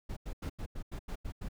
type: noise bursts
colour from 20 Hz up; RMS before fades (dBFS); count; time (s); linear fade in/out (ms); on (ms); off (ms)
brown; -38; 9; 0.09-1.487; 10; 77; 88
effects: none